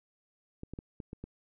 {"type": "clicks", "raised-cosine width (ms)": 3, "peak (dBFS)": -28, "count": 6, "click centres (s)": [0.634, 0.736, 0.789, 1.002, 1.131, 1.24], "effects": []}